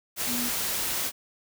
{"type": "tone in noise", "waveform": "sine", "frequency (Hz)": 243.1, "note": "B3", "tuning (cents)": -27, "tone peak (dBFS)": -31, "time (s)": [0.26, 0.51], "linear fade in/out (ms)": 50, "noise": "white", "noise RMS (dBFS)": -29, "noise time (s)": [0.16, 1.12], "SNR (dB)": -5, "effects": []}